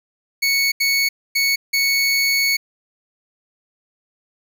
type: tone bursts at uneven times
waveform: 25% pulse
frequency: 2217 Hz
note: C#7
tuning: in tune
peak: -12 dBFS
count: 4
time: 0.42-0.72 / 0.8-1.09 / 1.35-1.56 / 1.73-2.57 s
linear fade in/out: 10 ms
effects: none